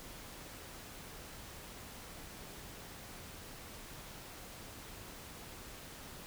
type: silence
effects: pink hiss -50 dBFS RMS until 6.26 s